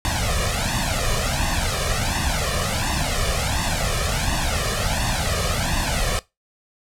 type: noise with flanger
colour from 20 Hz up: pink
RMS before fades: -22 dBFS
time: 0.05-6.19 s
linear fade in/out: 0 ms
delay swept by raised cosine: 1.1 to 1.72 ms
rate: 1.4 Hz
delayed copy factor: +0.9
effects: noise-tail reverb RT60 0.2 s tail -20 dB re dry + low-pass 10000 Hz 12 dB/octave